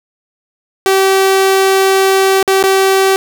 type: tone with dropouts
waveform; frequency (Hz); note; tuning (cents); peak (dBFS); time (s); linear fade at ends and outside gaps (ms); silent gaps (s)
sawtooth; 385.2; G4; -30; -4; 0.86-3.16; 0; 2.428-2.477 / 2.627-2.638
effects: none